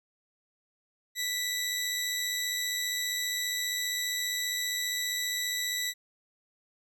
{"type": "tone pair together", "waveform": "20% pulse", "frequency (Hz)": [1975.5, 3856], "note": ["B6", "B7"], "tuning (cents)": [0, -42], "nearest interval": "octave", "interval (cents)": 1158, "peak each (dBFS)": -27, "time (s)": [1.15, 5.94], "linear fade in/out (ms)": 50, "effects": []}